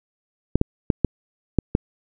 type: clicks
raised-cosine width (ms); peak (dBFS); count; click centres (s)
3; -3; 6; 0.556 / 0.614 / 0.902 / 1.047 / 1.587 / 1.751
effects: none